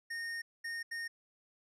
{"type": "tone bursts at uneven times", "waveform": "square", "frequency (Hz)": 1843, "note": "A#6", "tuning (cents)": -20, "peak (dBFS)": -38, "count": 3, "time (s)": [[0.1, 0.42], [0.64, 0.83], [0.91, 1.08]], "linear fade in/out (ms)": 10, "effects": ["low-pass 9000 Hz 12 dB/octave"]}